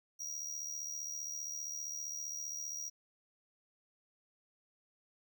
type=tone with amplitude modulation; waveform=square; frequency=5740 Hz; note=F8; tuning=47 cents sharp; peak=-37 dBFS; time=0.19-2.9 s; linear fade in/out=20 ms; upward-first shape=sine; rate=75.2 Hz; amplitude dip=65%; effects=none